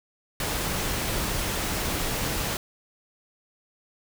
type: noise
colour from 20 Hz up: pink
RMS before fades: -28 dBFS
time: 0.4-2.57 s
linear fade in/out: 2 ms
effects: none